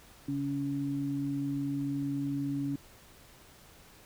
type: tone pair together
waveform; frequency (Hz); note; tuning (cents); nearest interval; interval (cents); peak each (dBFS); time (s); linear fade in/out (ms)
sine; 139.44 / 280.9; C#3 / C#4; +11 / +23; octave; 1212; -36 / -31; 0.28-2.76; 5
effects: pink hiss -56 dBFS RMS until 4.05 s